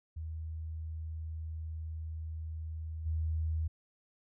sine tone with level steps, 79.7 Hz, D#2, 42 cents sharp, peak -37 / -30 dBFS, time 0.16-3.68 s, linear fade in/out 10 ms, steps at 3.05 s, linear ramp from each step 20 ms, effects none

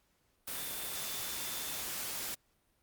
sine tone in noise, 3535 Hz, A7, 7 cents sharp, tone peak -48 dBFS, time 0.54-1.82 s, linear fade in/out 10 ms, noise white, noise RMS -39 dBFS, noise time 0.47-2.35 s, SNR -12 dB, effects pink hiss -74 dBFS RMS until 2.82 s + Opus 48 kbps

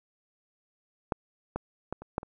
clicks, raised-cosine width 1 ms, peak -13 / -17 / -19 / -29 / -13 / -28 dBFS, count 6, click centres 1.122 / 1.56 / 1.926 / 2.02 / 2.181 / 2.231 s, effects none

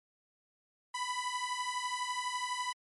sawtooth beating tone pair, 987.8 / 999.8 Hz, B5 / B5, 0 / +21 cents, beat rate 12 Hz, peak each -33 / -33 dBFS, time 0.94-2.73 s, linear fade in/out 10 ms, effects MP3 48 kbps

